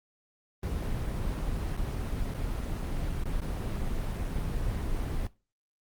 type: noise with dropouts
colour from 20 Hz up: brown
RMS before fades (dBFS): -31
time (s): 0.63-5.27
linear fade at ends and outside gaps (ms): 2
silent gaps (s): 1.769-1.774 / 2.34-2.344 / 3.238-3.255 / 3.405-3.417
effects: noise-tail reverb RT60 0.3 s tail -20 dB re dry + Opus 24 kbps